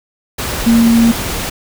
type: tone in noise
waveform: sine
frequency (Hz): 231.1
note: A#3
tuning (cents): -15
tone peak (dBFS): -6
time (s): 0.66-1.12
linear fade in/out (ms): 10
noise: pink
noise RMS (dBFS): -20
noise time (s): 0.38-1.5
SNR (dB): +11
effects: none